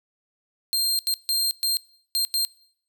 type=tone bursts at uneven times; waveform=sawtooth; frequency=4186 Hz; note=C8; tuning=in tune; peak=-18 dBFS; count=6; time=0.73-0.99 / 1.07-1.14 / 1.29-1.51 / 1.63-1.77 / 2.15-2.25 / 2.34-2.45 s; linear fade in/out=0 ms; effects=noise-tail reverb RT60 0.7 s tail -24 dB re dry